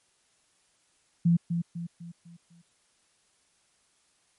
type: tone with echo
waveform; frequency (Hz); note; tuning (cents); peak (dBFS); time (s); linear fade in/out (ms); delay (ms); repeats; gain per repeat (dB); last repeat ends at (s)
sine; 170; F3; -46; -18; 1.25-1.37; 10; 250; 5; -7; 2.62
effects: white hiss -68 dBFS RMS until 4.38 s + MP3 48 kbps